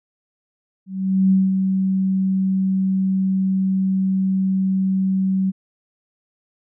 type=tone with ADSR envelope; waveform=sine; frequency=190.4 Hz; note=F#3; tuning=50 cents sharp; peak=-11 dBFS; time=0.86-5.52 s; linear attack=450 ms; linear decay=200 ms; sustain=-5 dB; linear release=30 ms; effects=none